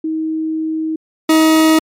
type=tone pair in turn; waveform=sine / 40% pulse; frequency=316.9 / 316.9 Hz; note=D#4 / D#4; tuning=+32 / +32 cents; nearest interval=unison; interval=0 cents; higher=neither; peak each=-16 / -7 dBFS; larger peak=second; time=0.04-0.96 / 1.29-1.79 s; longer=first; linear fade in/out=5 ms; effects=MP3 64 kbps